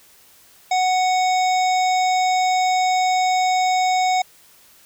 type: harmonic tone with a mistuned harmonic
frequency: 740 Hz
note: F#5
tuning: in tune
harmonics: 1 / 3 / 5 / 7 / 9 / 10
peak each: -16 / -26 / -30 / -33 / -35 / -36 dBFS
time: 0.71-4.22 s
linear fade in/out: 5 ms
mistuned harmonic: 5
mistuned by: +15 cents
effects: white hiss -51 dBFS RMS until 4.85 s